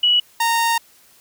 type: tone pair in turn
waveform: sine / sawtooth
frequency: 2934 / 924.2 Hz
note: F#7 / A#5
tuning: -15 / -15 cents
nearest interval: octave + minor sixth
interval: 2000 cents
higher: first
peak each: -12 dBFS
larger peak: neither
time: 0.03-0.2 / 0.4-0.78 s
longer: second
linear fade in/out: 5 ms
effects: white hiss -52 dBFS RMS until 1.2 s